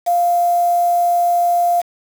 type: tone with quantisation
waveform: sine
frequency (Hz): 698.5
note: F5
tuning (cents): 0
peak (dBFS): -12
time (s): 0.06-1.82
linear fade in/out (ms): 20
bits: 5
effects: none